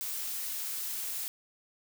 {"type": "noise", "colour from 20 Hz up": "blue", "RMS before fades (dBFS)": -36, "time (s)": [0.01, 1.28], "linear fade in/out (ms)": 0, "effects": []}